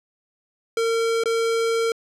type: tone with dropouts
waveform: square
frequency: 456.8 Hz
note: A#4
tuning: 35 cents flat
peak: -20 dBFS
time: 0.77-1.92 s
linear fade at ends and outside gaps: 2 ms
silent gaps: 1.237-1.257 s
effects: low-pass 9000 Hz 12 dB/octave